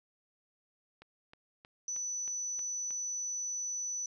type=click train; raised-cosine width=0.3 ms; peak=-36 dBFS; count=7; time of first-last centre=1.02-2.907 s; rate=3.18 Hz
type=tone; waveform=sine; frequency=5970 Hz; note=F#8; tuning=15 cents sharp; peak=-34 dBFS; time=1.88-4.06 s; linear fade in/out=2 ms
effects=none